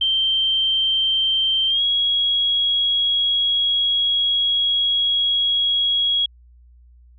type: tone with pitch glide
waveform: sine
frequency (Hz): 3135 to 3314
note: G7 to G#7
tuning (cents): -1 to -4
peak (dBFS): -16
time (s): 0.01-6.26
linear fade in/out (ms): 5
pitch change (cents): +97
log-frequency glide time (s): 1.68-1.82
effects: added 60 Hz sine -46 dBFS peak until 7.18 s